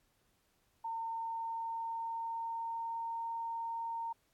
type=tone with pitch glide; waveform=sine; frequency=910 to 919 Hz; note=A#5 to A#5; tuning=-42 to -25 cents; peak=-36 dBFS; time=0.84-4.13 s; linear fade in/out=10 ms; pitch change=+17 cents; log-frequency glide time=1.07-3.22 s; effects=pink hiss -75 dBFS RMS until 4.33 s + AAC 64 kbps